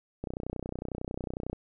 click train, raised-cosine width 2 ms, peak -21 dBFS, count 41, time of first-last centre 0.24-1.53 s, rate 31 Hz, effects none

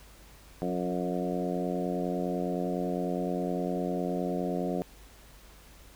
harmonic tone with a mistuned harmonic, 89.8 Hz, F2, 49 cents sharp, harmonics 2 / 3 / 4 / 5 / 6 / 7 / 8, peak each -33 / -35 / -36 / -37 / -38 / -38 / -39 dBFS, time 0.62-4.82 s, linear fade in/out 0 ms, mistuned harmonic 4, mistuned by -27 cents, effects added 50 Hz sine -54 dBFS peak until 5.95 s + pink hiss -55 dBFS RMS until 5.95 s

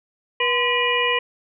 harmonic tone with a mistuned harmonic, 485 Hz, B4, 31 cents flat, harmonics 1 / 2 / 4 / 5 / 6, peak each -24 / -24 / -24 / -24 / -24 dBFS, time 0.4-1.19 s, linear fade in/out 5 ms, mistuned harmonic 2, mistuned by +85 cents, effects none

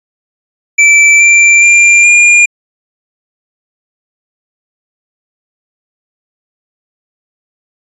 square tone with pitch steps, 2326 / 2354 / 2383 / 2412 Hz, D7 / D7 / D7 / D7, -17 / +3 / +25 / +46 cents, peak -3 dBFS, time 0.78-2.46 s, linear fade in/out 10 ms, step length 420 ms, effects resampled to 24000 Hz

